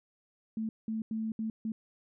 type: tone bursts at uneven times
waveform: sine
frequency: 220.9 Hz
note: A3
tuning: 7 cents sharp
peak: -31 dBFS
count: 5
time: 0.57-0.69 / 0.88-1.02 / 1.11-1.32 / 1.39-1.5 / 1.65-1.72 s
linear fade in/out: 2 ms
effects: none